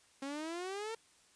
sawtooth exponential sweep, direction up, 268.4 to 460 Hz, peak -35 dBFS, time 0.22-0.95 s, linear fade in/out 5 ms, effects white hiss -66 dBFS RMS until 1.35 s + resampled to 22050 Hz

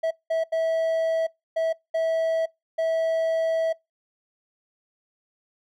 triangle tone bursts at uneven times, 651 Hz, E5, 22 cents flat, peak -19 dBFS, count 6, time 0.03-0.11 / 0.3-0.44 / 0.52-1.27 / 1.56-1.73 / 1.94-2.46 / 2.78-3.73 s, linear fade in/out 10 ms, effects noise-tail reverb RT60 0.2 s tail -24 dB re dry

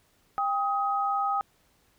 sine tone pair together, 797 / 1259.3 Hz, G5 / D#6, +28 / +20 cents, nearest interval minor sixth, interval 792 cents, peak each -27 dBFS, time 0.38-1.41 s, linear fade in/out 0 ms, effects pink hiss -66 dBFS RMS until 1.98 s

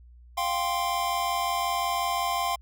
square chord, F suspended second, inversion none, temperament equal, 698.5 / 784 / 1046.5 Hz, F5 / G5 / C6, 0 / 0 / 0 cents, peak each -31 / -32 / -29 dBFS, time 0.37-2.56 s, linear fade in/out 10 ms, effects added 60 Hz sine -48 dBFS peak until 2.61 s

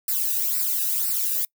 violet noise with flanger, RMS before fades -24 dBFS, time 0.08-1.45 s, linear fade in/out 2 ms, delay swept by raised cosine 0.3 to 0.94 ms, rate 2 Hz, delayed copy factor -0.8, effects noise-tail reverb RT60 0.1 s tail -26 dB re dry

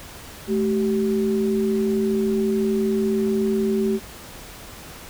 sine tone pair together, 216.3 / 385.4 Hz, A3 / G4, -29 / -29 cents, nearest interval minor seventh, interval 1000 cents, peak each -21 dBFS, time 0.47-4 s, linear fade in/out 50 ms, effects pink hiss -40 dBFS RMS until 5.09 s

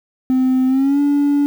triangle tone with pitch glide, 258.4 to 286.7 Hz, C4 to D4, -21 to -42 cents, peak -9 dBFS, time 0.3-1.46 s, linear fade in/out 0 ms, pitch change +179 cents, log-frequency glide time 0.67-1 s, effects tanh soft clip ceiling -7 dBFS + 7-bit

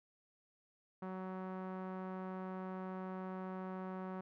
sawtooth tone with low-pass filter, 186.9 Hz, F#3, 18 cents sharp, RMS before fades -44 dBFS, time 1.02-4.21 s, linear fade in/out 5 ms, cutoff 1200 Hz, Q 1.6, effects none

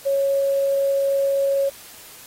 sine tone with quantisation, 552 Hz, C#5, 7 cents flat, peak -17 dBFS, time 0.05-1.7 s, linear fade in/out 20 ms, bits 7, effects white hiss -43 dBFS RMS until 2.26 s + AAC 48 kbps

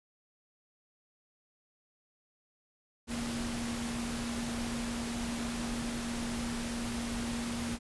sine tone in noise, 235.7 Hz, A#3, 19 cents sharp, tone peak -35 dBFS, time 3.07-7.79 s, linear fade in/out 50 ms, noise pink, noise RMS -39 dBFS, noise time 3.07-7.79 s, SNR +1 dB, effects resampled to 24000 Hz

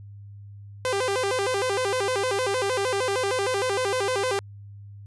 sawtooth tone with vibrato, 450.2 Hz, A4, 40 cents sharp, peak -19 dBFS, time 0.85-4.39 s, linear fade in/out 0 ms, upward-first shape square, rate 6.5 Hz, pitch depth 220 cents each way, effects added 101 Hz sine -40 dBFS peak until 5.06 s + resampled to 24000 Hz

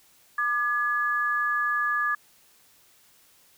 sine tone pair together, 1198 / 1694.2 Hz, D6 / G#6, +34 / +34 cents, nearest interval tritone, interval 600 cents, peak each -26 / -25 dBFS, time 0.38-2.15 s, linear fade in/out 5 ms, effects white hiss -59 dBFS RMS until 3.57 s

